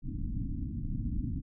pink low-pass noise, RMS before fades -34 dBFS, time 0.02-1.42 s, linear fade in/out 50 ms, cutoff 300 Hz, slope 96 dB/octave, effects none

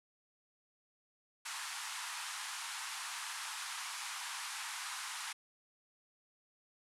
pink band-pass noise, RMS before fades -43 dBFS, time 1.45-5.33 s, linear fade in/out 10 ms, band 870 to 11000 Hz, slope 48 dB/octave, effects none

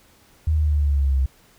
sine exponential sweep, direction down, 79.1 to 65.41 Hz, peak -16 dBFS, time 0.47-1.26 s, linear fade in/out 5 ms, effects pink hiss -55 dBFS RMS until 1.58 s

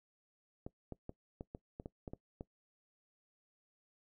clicks, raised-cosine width 2 ms, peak -30 dBFS, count 10, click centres 0.665 / 0.923 / 1.094 / 1.409 / 1.549 / 1.799 / 1.859 / 2.078 / 2.135 / 2.409 s, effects noise-tail reverb RT60 0.1 s tail -20 dB re dry

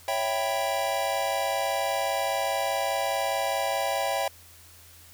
square chord, C# half-diminished seventh, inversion none, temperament equal, 554.4 / 659.3 / 784 / 987.8 Hz, C#5 / E5 / G5 / B5, 0 / 0 / 0 / 0 cents, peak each -32 / -31 / -30 / -35 dBFS, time 0.08-4.28 s, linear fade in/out 2 ms, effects added 85 Hz sine -55 dBFS peak until 5.13 s + white hiss -52 dBFS RMS until 5.13 s

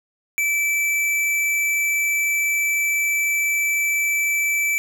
square tone, 2318 Hz, D7, 23 cents flat, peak -19 dBFS, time 0.38-4.78 s, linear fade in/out 0 ms, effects none

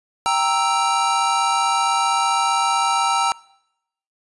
square chord, E diminished, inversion first, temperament equal, 784 / 932.3 / 1318.5 Hz, G5 / Bb5 / E6, 0 / 0 / 0 cents, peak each -23 / -21 / -22 dBFS, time 0.26-3.32 s, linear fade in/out 0 ms, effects noise-tail reverb RT60 0.8 s tail -23 dB re dry + resampled to 24000 Hz

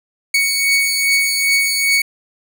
sawtooth beating tone pair, 2227 / 2229.5 Hz, C#7 / C#7, +7 / +9 cents, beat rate 2.5 Hz, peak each -17 / -11 dBFS, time 0.34-2.02 s, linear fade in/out 5 ms, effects none

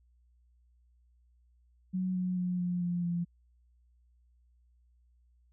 sine tone with pitch steps, 185 / 182.45 / 179.94 / 177.46 / 175.02 / 172.61 Hz, F#3 / F#3 / F#3 / F3 / F3 / F3, 0 / -24 / -48 / +28 / +4 / -20 cents, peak -29 dBFS, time 1.93-3.25 s, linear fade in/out 20 ms, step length 220 ms, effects added 60 Hz sine -63 dBFS peak until 5.52 s

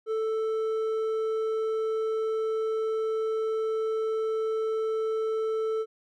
sine tone with hard clipping, 440.8 Hz, A4, 3 cents sharp, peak -27 dBFS, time 0.06-5.86 s, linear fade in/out 50 ms, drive 5 dB, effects none

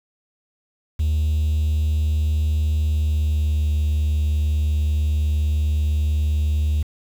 triangle tone with pitch glide, 76.7 to 75.47 Hz, D#2 to D2, -24 to +48 cents, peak -14 dBFS, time 0.99-6.83 s, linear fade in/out 10 ms, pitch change -28 cents, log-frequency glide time 2.82-3.71 s, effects tanh soft clip ceiling -12 dBFS + 7-bit

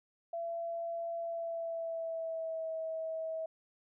sine tone with pitch glide, 674 to 644.7 Hz, E5 to E5, +38 to -39 cents, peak -35 dBFS, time 0.33-3.46 s, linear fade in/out 5 ms, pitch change -77 cents, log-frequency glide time 1.19-2.72 s, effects none

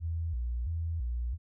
sine tone with vibrato, 70.3 Hz, C#2, 25 cents sharp, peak -30 dBFS, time 0-1.38 s, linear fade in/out 50 ms, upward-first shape square, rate 1.5 Hz, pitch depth 280 cents each way, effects none

